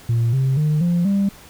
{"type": "tone with pitch steps", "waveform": "sine", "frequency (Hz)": [116.54, 133.1, 152.01, 173.61, 198.27], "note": ["A#2", "C3", "D#3", "F3", "G3"], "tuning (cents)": [0, 30, -40, -10, 20], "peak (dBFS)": -13, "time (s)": [0.09, 1.29], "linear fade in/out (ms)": 5, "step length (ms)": 240, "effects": ["tanh soft clip ceiling -13 dBFS", "pink hiss -44 dBFS RMS until 1.49 s"]}